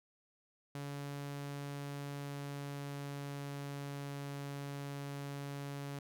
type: tone with pitch glide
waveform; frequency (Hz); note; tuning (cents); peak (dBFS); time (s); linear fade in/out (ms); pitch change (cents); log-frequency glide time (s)
sawtooth; 142.1 to 141.2; C#3 to C#3; +43 to +32; -37; 0.75-5.99; 2; -11; 1.97-4.37
effects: none